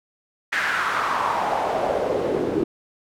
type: noise with band-pass filter sweep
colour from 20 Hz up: pink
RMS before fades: -23 dBFS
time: 0.52-2.64 s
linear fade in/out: 10 ms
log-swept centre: 1800 to 330 Hz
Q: 3.4
effects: none